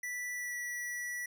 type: tone with pitch glide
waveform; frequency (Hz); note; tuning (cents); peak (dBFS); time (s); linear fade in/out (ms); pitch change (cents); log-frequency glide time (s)
square; 1968 to 1949.9; B6 to B6; -7 to -23; -37; 0.03-1.26; 5; -16; 0.34-0.55
effects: none